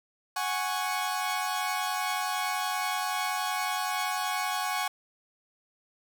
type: chord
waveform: sawtooth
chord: F# suspended second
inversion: none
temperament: equal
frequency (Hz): 740 / 830.6 / 1108.7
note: F#5 / G#5 / C#6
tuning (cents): 0 / 0 / 0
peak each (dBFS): -29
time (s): 0.36-4.88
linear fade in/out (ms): 5
effects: none